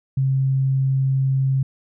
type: tone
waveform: sine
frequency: 134 Hz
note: C3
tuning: 42 cents sharp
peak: -16 dBFS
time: 0.17-1.63 s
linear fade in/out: 5 ms
effects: none